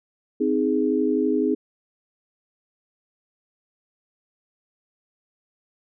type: chord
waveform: sine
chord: Ab major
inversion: first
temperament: just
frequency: 259.6 / 311.5 / 415.3 Hz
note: C4 / Eb4 / Ab4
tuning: -13 / +2 / 0 cents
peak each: -23 dBFS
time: 0.4-1.55 s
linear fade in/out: 10 ms
effects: none